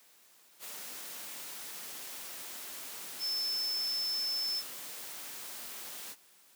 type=tone in noise; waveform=sine; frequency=5274 Hz; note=E8; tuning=in tune; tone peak=-31 dBFS; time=3.19-4.63 s; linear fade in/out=50 ms; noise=white; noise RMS=-44 dBFS; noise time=0.59-6.16 s; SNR=+10 dB; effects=white hiss -62 dBFS RMS until 6.55 s + high-pass 200 Hz 12 dB/octave